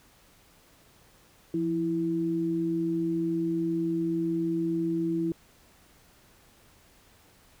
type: tone pair together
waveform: sine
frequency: 171.34 / 329.3 Hz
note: F3 / E4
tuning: -33 / -2 cents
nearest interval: major seventh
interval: 1131 cents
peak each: -32 / -26 dBFS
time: 1.54-5.32 s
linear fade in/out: 2 ms
effects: pink hiss -59 dBFS RMS until 7.6 s